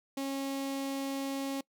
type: tone with notch filter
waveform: sawtooth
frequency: 273.2 Hz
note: C#4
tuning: 25 cents flat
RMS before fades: -35 dBFS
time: 0.17-1.61 s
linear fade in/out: 5 ms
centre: 1500 Hz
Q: 1.6
effects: noise-tail reverb RT60 0.1 s tail -23 dB re dry